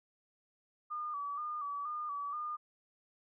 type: tone with vibrato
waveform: sine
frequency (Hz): 1179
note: D6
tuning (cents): +6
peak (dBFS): -36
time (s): 0.9-2.57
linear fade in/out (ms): 20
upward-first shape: square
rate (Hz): 2.1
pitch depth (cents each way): 51
effects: none